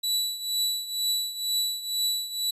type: tone with tremolo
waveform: sawtooth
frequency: 3944 Hz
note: B7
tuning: 3 cents flat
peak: -19 dBFS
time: 0.03-2.51 s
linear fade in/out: 10 ms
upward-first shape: triangle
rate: 2.1 Hz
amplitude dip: 80%
effects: resampled to 32000 Hz